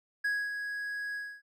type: tone with ADSR envelope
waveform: triangle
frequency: 1661.2 Hz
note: G#6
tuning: in tune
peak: -25 dBFS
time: 0.24-1.42 s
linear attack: 10 ms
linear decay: 250 ms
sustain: -7 dB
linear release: 270 ms
effects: none